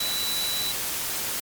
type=tone in noise; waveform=sine; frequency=3951 Hz; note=B7; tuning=in tune; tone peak=-27 dBFS; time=0-0.72 s; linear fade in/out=5 ms; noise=white; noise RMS=-29 dBFS; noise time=0-1.4 s; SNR=-1 dB; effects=MP3 96 kbps